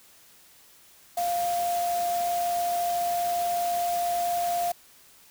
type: tone in noise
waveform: sine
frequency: 698.5 Hz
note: F5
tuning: in tune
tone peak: -24 dBFS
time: 1.17-4.72 s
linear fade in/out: 5 ms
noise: white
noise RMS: -37 dBFS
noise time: 1.17-4.72 s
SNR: +10 dB
effects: white hiss -55 dBFS RMS until 5.3 s